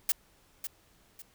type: noise with echo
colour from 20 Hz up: blue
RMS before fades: -26 dBFS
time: 0.09-0.12 s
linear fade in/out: 2 ms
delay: 550 ms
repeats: 2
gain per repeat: -10 dB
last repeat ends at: 1.22 s
effects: pink hiss -64 dBFS RMS until 1.34 s